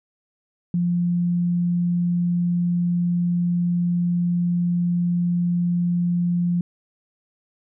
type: tone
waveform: sine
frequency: 174.61 Hz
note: F3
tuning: in tune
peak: -18 dBFS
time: 0.74-6.61 s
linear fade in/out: 2 ms
effects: none